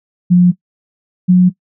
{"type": "tone pair in turn", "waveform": "sine", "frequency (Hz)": [178.1, 181.32], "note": ["F3", "F#3"], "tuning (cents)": [34, -35], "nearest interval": "unison", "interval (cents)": 31, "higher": "second", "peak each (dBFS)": -4, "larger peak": "neither", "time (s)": [[0.3, 0.52], [1.28, 1.5]], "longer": "neither", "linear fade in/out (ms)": 20, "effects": ["noise-tail reverb RT60 0.1 s tail -18 dB re dry"]}